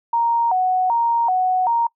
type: tone with vibrato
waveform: sine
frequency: 831 Hz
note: G#5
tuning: 1 cent sharp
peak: -15 dBFS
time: 0.13-1.87 s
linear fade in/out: 5 ms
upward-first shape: square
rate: 1.3 Hz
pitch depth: 200 cents each way
effects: noise-tail reverb RT60 0.1 s tail -25 dB re dry